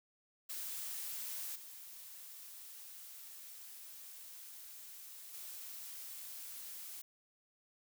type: noise with level steps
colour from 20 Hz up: blue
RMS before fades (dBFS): -43 / -52 / -48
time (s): 0.49-7.02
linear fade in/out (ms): 10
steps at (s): 1.55 / 5.33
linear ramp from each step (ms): 10
effects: none